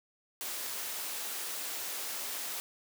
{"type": "high-pass noise", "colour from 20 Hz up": "white", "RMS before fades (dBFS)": -38, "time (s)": [0.41, 2.6], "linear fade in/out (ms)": 0, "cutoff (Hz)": 320, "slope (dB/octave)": 12, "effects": []}